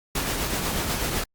pink noise with tremolo, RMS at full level -25 dBFS, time 0.15-1.24 s, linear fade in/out 5 ms, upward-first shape triangle, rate 8.1 Hz, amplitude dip 40%, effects Opus 48 kbps

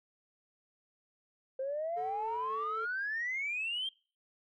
sine exponential sweep, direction up, 520 to 3217 Hz, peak -32 dBFS, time 1.59-3.89 s, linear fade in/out 5 ms
triangle tone with tremolo, 440 Hz, A4, in tune, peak -36 dBFS, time 1.96-2.86 s, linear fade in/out 20 ms, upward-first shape square, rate 3.7 Hz, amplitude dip 25%
effects noise-tail reverb RT60 0.4 s tail -25 dB re dry + tanh soft clip ceiling -28 dBFS

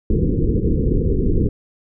pink low-pass noise, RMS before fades -17 dBFS, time 0.1-1.49 s, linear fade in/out 2 ms, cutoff 480 Hz, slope 96 dB/octave, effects none

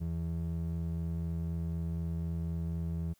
triangle ring-modulated tone, 123.47 Hz, B2, in tune, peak -27 dBFS, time 0-3.14 s, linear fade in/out 20 ms, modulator 42 Hz, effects white hiss -70 dBFS RMS until 3.19 s

